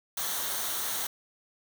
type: noise with comb filter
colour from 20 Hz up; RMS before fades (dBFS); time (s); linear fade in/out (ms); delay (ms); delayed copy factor
white; -32; 0.17-1.07; 5; 0.4; -0.55
effects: none